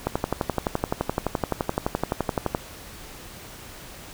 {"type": "click train", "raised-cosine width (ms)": 1, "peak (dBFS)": -8, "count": 30, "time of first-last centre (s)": [0.07, 2.549], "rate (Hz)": 11.7, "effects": ["pink hiss -42 dBFS RMS until 4.13 s"]}